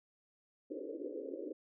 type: band-pass noise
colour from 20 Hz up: white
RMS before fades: -43 dBFS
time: 0.7-1.53 s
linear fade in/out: 10 ms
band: 270 to 540 Hz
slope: 96 dB/octave
effects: none